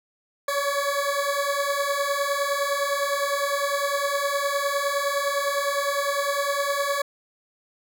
20% pulse beating tone pair, 559 / 568.8 Hz, C#5 / C#5, +14 / +45 cents, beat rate 9.8 Hz, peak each -22 / -20 dBFS, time 0.48-7.02 s, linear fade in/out 5 ms, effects none

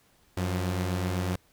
sawtooth tone pair together, 92.1 / 176.24 Hz, F#2 / F3, -7 / +16 cents, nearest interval major seventh, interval 1123 cents, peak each -24 / -30 dBFS, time 0.37-1.36 s, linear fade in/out 5 ms, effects pink hiss -64 dBFS RMS until 1.52 s

